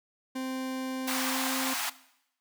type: tone with pitch glide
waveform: 40% pulse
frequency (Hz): 260.7 to 263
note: C4 to C4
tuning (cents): -6 to +9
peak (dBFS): -31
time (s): 0.35-1.74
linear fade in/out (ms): 10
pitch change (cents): +15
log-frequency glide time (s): 1.25-1.41
type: high-pass noise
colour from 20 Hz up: pink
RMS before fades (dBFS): -32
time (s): 1.07-1.9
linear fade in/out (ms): 10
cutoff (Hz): 700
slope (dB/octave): 96
effects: noise-tail reverb RT60 0.8 s tail -18 dB re dry